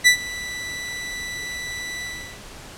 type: tone with ADSR envelope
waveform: sawtooth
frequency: 1975.5 Hz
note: B6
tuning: in tune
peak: -5 dBFS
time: 0.04-2.41 s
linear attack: 28 ms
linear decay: 96 ms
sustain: -20 dB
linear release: 370 ms
effects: pink hiss -40 dBFS RMS until 2.77 s + low-pass 10000 Hz 12 dB/octave